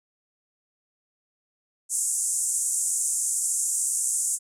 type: band-pass noise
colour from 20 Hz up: white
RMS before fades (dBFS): -26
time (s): 1.89-4.39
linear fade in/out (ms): 50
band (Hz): 6900 to 9600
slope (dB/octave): 48
effects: none